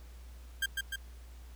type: tone with echo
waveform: 30% pulse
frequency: 1592 Hz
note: G6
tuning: 26 cents sharp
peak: -26 dBFS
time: 0.62-0.66 s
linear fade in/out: 5 ms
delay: 150 ms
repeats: 2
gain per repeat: -3 dB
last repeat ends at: 0.96 s
effects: added 60 Hz sine -47 dBFS peak until 1.55 s + pink hiss -61 dBFS RMS until 1.55 s